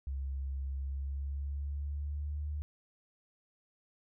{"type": "tone with pitch glide", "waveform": "sine", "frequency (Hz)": [67.8, 74.36], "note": ["C#2", "D2"], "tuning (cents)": [-38, 22], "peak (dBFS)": -34, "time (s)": [0.07, 2.62], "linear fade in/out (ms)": 0, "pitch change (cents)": 160, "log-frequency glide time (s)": [0.77, 2.49], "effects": []}